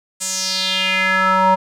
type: tone with band-pass filter sweep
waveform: square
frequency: 188.2 Hz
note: F#3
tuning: 30 cents sharp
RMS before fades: -17 dBFS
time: 0.2-1.56 s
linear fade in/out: 20 ms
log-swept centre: 8100 to 850 Hz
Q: 3.6
effects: none